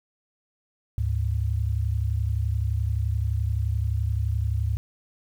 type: tone pair together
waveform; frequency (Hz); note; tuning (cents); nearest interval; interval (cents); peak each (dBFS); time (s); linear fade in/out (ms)
sine; 73.42 / 105.04; D2 / G#2; 0 / +20; tritone; 620; -25; 0.98-4.77; 0
effects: 9-bit